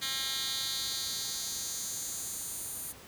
10% pulse tone with high-pass filter sweep, 267.6 Hz, C4, 39 cents sharp, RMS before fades -36 dBFS, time 0.01-2.93 s, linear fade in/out 20 ms, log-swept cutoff 2900 to 10000 Hz, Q 1.9, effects pink hiss -51 dBFS RMS until 3.07 s + high-pass 60 Hz 12 dB/octave

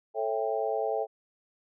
sine chord, A dominant seventh, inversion none, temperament just, 440 / 550 / 660 / 792 Hz, A4 / C#5 / E5 / G5, 0 / -14 / +2 / +18 cents, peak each -31 / -34 / -32 / -33 dBFS, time 0.14-1.07 s, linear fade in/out 50 ms, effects none

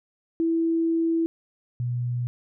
sine tone pair in turn, 329.6 / 121.94 Hz, E4 / B2, 0 / -22 cents, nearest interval octave + perfect fourth, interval 1722 cents, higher first, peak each -20 / -24 dBFS, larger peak first, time 0.4-1.26 / 1.8-2.27 s, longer first, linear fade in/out 0 ms, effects none

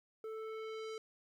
square tone with low-pass filter sweep, 440 Hz, A4, in tune, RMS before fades -44 dBFS, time 0.24-0.98 s, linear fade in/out 2 ms, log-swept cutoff 1000 to 6600 Hz, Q 1, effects 12-bit

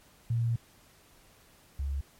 sine tone pair in turn, 116.54 / 69.3 Hz, A#2 / C#2, 0 / 0 cents, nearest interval major sixth, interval 900 cents, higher first, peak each -25 / -29 dBFS, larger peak first, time 0.3-0.56 / 1.79-2.01 s, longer first, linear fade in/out 5 ms, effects pink hiss -60 dBFS RMS until 2.19 s + MP3 64 kbps

